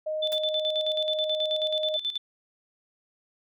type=tone; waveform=sine; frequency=620 Hz; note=D#5; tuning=6 cents flat; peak=-27 dBFS; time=0.06-1.97 s; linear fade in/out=10 ms
type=tone with tremolo; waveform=sine; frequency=3520 Hz; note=A7; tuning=in tune; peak=-25 dBFS; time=0.22-2.18 s; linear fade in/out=10 ms; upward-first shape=square; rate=9.3 Hz; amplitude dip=75%
type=noise with exponential decay; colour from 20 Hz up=white; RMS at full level=-36 dBFS; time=0.32-0.41 s; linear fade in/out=0 ms; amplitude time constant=18 ms
effects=none